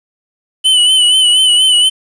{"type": "tone with vibrato", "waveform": "square", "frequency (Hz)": 3001, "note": "F#7", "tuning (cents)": 24, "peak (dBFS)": -7, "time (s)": [0.64, 1.9], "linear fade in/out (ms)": 20, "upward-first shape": "sine", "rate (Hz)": 4.2, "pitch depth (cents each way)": 48, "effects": ["resampled to 22050 Hz", "7-bit"]}